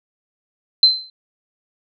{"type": "tone with exponential decay", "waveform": "sine", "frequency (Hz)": 4086, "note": "C8", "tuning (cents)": -42, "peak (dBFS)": -4, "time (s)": [0.83, 1.1], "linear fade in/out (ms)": 2, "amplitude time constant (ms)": 58, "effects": []}